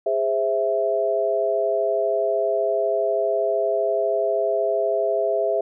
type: chord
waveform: sine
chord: Ab augmented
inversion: none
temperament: equal with one note detuned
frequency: 410.8 / 523.3 / 659.3 Hz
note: Ab4 / C5 / E5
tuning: -19 / 0 / 0 cents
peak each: -24 / -26 / -21 dBFS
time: 0.06-5.61 s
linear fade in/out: 5 ms
effects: none